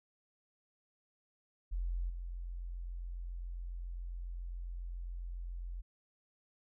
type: tone with level steps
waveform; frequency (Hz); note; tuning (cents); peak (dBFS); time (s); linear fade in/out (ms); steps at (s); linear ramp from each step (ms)
sine; 43.65; F1; 0; -33 / -39; 1.71-5.82; 20; 2.09; 10
effects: none